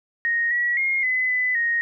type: tone with pitch steps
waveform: sine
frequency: 1866 / 1927 / 2139 / 2020 / 2004 / 1868 Hz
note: A#6 / B6 / C7 / B6 / B6 / A#6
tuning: +1 / -43 / +38 / +39 / +25 / +3 cents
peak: -19 dBFS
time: 0.25-1.81 s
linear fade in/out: 0 ms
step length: 260 ms
effects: none